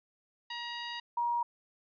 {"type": "tone pair in turn", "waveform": ["10% pulse", "sine"], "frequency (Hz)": [950, 950], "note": ["A#5", "A#5"], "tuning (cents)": [33, 33], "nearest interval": "unison", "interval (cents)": 0, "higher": "neither", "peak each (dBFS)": -28, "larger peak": "neither", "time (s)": [[0.5, 1], [1.17, 1.43]], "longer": "first", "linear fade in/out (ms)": 5, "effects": ["resampled to 11025 Hz"]}